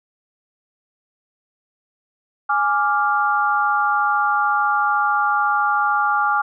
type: chord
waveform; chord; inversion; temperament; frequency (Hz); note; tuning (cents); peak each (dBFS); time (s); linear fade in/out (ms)
sine; D diminished; second; equal; 830.6 / 1174.7 / 1396.9; Ab5 / D6 / F6; 0 / 0 / 0; -20; 2.49-6.42; 10
effects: none